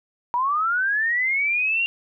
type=linear sweep; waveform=sine; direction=up; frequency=944 to 2794 Hz; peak=-19 dBFS; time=0.34-1.86 s; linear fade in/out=0 ms; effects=none